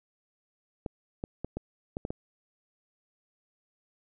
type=clicks; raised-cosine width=2 ms; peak=-20 dBFS; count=7; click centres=0.862 / 1.239 / 1.446 / 1.57 / 1.969 / 2.051 / 2.105 s; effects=none